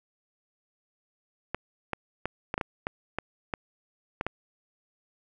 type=clicks; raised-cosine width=0.5 ms; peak=-14 dBFS; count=11; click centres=1.546 / 1.933 / 2.256 / 2.541 / 2.579 / 2.612 / 2.869 / 3.186 / 3.538 / 4.211 / 4.266 s; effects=none